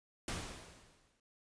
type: noise with exponential decay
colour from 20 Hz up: pink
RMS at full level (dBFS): -38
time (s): 0.28-1.2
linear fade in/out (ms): 2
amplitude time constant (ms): 200
effects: resampled to 22050 Hz